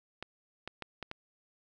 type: clicks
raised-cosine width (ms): 0.3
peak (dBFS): -23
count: 5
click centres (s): 0.226 / 0.676 / 0.823 / 1.027 / 1.114
effects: none